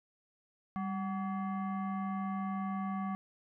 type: tone with frequency modulation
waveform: sine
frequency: 196 Hz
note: G3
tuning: in tune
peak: -33 dBFS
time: 0.76-3.15 s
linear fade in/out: 0 ms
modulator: 947 Hz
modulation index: 0.81
effects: none